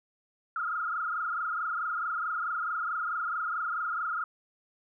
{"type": "tone with frequency modulation", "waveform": "sine", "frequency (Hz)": 1339, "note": "E6", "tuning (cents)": 27, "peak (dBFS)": -29, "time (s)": [0.56, 4.24], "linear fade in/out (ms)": 2, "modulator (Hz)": 24.6, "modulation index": 3.6, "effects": []}